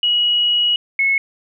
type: tone pair in turn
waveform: sine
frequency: 2910 / 2189 Hz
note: F#7 / C#7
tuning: -29 / -22 cents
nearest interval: perfect fourth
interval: 493 cents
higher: first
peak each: -13 dBFS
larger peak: neither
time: 0.03-0.76 / 0.99-1.18 s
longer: first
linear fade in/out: 2 ms
effects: none